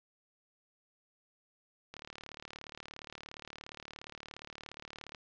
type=click train; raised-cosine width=0.2 ms; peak=-27 dBFS; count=120; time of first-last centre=1.94-5.148 s; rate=37.1 Hz; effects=low-pass 5000 Hz 12 dB/octave